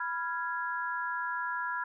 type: chord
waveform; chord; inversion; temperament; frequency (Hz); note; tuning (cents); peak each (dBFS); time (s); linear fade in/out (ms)
sine; F diminished; second; equal with one note detuned; 987.8 / 1385.7 / 1661.2; Cb6 / F6 / Ab6; 0 / -14 / 0; -35 / -36 / -36; 0-1.84; 5
effects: none